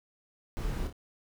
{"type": "noise with echo", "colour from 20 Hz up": "brown", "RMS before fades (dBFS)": -33, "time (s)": [0.57, 0.87], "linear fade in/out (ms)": 0, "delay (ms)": 28, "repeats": 2, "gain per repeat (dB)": -6, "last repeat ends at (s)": 0.926, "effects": []}